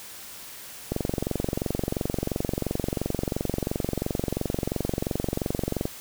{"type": "click train", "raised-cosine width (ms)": 2, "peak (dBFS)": -12, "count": 114, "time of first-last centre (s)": [0.92, 5.854], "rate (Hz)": 22.9, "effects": ["white hiss -42 dBFS RMS until 6 s"]}